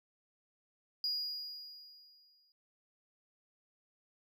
triangle tone with exponential decay, 4878 Hz, D#8, 35 cents flat, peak -29 dBFS, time 1.04-2.52 s, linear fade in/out 1 ms, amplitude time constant 320 ms, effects tanh soft clip ceiling -27 dBFS

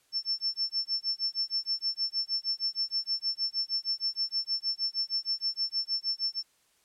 sine tone with tremolo, 5400 Hz, E8, 41 cents sharp, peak -25 dBFS, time 0.12-6.43 s, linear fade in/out 50 ms, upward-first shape sine, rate 6.4 Hz, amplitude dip 100%, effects white hiss -68 dBFS RMS until 6.84 s + low-pass 11000 Hz 12 dB/octave

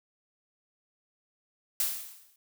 blue noise with exponential decay, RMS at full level -26 dBFS, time 1.8-2.36 s, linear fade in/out 2 ms, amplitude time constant 120 ms, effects none

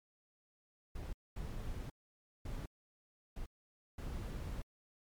brown noise bursts at uneven times, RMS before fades -42 dBFS, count 5, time 0.95-1.13 / 1.36-1.9 / 2.45-2.66 / 3.36-3.46 / 3.98-4.62 s, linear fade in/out 5 ms, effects MP3 96 kbps

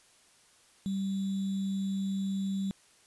sine tone with sample-and-hold, 194.4 Hz, G3, 14 cents flat, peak -29 dBFS, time 0.86-2.71 s, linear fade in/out 0 ms, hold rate 3675 Hz, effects white hiss -62 dBFS RMS until 3.06 s + resampled to 24000 Hz

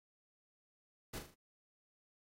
pink noise with echo, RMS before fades -44 dBFS, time 1.13-1.19 s, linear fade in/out 10 ms, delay 39 ms, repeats 4, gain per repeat -6 dB, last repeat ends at 1.346 s, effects AAC 48 kbps

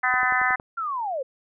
harmonic tone, 252.6 Hz, B3, 39 cents sharp, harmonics 3 / 4 / 5 / 6 / 7 / 8, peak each -27 / -29 / -26 / -27 / -24 / -27 dBFS, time 0.03-0.56 s, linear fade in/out 10 ms
click train, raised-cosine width 1 ms, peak -23 dBFS, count 6, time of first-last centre 0.14-0.599 s, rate 10.9 Hz
sine linear sweep, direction down, 1401 to 496.9 Hz, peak -25 dBFS, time 0.77-1.23 s, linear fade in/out 10 ms
effects none

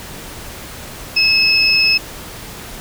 sine tone pair together, 2592 / 5179 Hz, E7 / E8, -30 / -31 cents, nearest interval octave, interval 1199 cents, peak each -13 dBFS, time 1.16-1.98 s, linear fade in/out 10 ms, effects pink hiss -32 dBFS RMS until 2.8 s

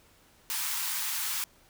white high-pass noise, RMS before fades -32 dBFS, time 0.5-1.44 s, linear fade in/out 0 ms, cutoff 840 Hz, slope 96 dB/octave, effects pink hiss -61 dBFS RMS until 1.69 s

